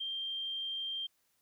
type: tone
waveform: sine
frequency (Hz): 3173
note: G7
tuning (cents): +20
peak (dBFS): -35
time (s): 0-1.07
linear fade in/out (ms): 10
effects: white hiss -75 dBFS RMS until 1.41 s